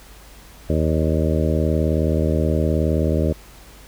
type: harmonic tone with a mistuned harmonic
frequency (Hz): 79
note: D#2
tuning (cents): +27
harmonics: 1 / 2 / 3 / 4 / 5 / 6 / 7 / 8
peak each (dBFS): -20 / -23 / -25 / -26 / -27 / -28 / -28 / -29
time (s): 0.69-3.33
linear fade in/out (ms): 10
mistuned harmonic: 8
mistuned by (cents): -46
effects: added 50 Hz sine -44 dBFS peak until 3.87 s + pink hiss -46 dBFS RMS until 3.87 s